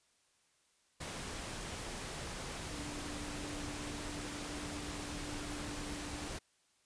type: tone in noise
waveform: sine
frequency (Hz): 293.7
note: D4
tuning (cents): 0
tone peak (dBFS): -46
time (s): 2.72-6.28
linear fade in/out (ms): 10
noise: pink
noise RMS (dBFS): -43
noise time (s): 1-6.39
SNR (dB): -6
effects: white hiss -73 dBFS RMS until 6.85 s + resampled to 22050 Hz